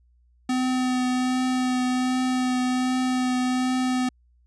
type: tone with vibrato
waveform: square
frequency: 253.9 Hz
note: B3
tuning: 48 cents sharp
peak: -22 dBFS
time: 0.49-4.09 s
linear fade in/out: 5 ms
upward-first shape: triangle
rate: 1.3 Hz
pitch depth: 15 cents each way
effects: added 60 Hz sine -57 dBFS peak until 4.46 s + resampled to 22050 Hz